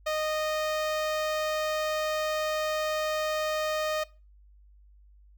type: tone with notch filter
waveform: sawtooth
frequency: 618 Hz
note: D#5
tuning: 12 cents flat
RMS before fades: -29 dBFS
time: 0.06-4.04 s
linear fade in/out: 10 ms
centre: 10000 Hz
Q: 1
effects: noise-tail reverb RT60 0.3 s tail -21 dB re dry + added 50 Hz sine -53 dBFS peak until 5.37 s